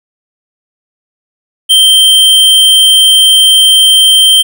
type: tone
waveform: square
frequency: 3136 Hz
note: G7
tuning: in tune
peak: -3 dBFS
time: 1.69-4.43 s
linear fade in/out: 20 ms
effects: none